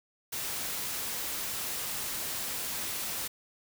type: noise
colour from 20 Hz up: white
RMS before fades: -35 dBFS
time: 0.32-3.28 s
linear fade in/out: 10 ms
effects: none